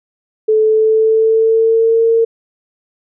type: tone with pitch glide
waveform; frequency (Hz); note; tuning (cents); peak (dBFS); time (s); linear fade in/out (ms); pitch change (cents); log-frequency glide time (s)
sine; 434.6 to 455.9; A4 to A#4; -21 to -39; -8; 0.48-2.25; 10; +82; 0.61-2.05
effects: none